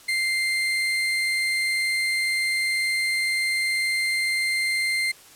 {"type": "tone", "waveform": "35% pulse", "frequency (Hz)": 2093, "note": "C7", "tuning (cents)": 0, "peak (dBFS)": -20, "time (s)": [0.08, 5.12], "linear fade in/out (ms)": 10, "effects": ["white hiss -49 dBFS RMS until 5.35 s", "low-pass 12000 Hz 12 dB/octave"]}